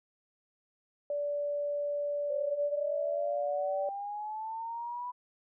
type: tone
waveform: sine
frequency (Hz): 580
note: D5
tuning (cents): -22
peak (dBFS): -30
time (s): 1.1-3.89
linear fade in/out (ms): 2
type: linear sweep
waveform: sine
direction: up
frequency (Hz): 523.3 to 991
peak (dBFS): -35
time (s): 2.29-5.12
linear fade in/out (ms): 20
effects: none